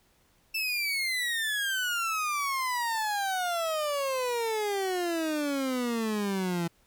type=exponential sweep; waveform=30% pulse; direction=down; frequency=2664 to 166.7 Hz; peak=-25 dBFS; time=0.54-6.68 s; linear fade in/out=10 ms; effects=pink hiss -66 dBFS RMS until 6.86 s